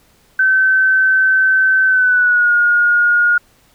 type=tone with pitch glide; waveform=sine; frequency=1535 to 1432.2 Hz; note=G6 to F6; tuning=-37 to +43 cents; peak=-9 dBFS; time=0.39-3.38 s; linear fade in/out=5 ms; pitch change=-120 cents; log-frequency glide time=1.86-2.53 s; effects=pink hiss -53 dBFS RMS until 3.74 s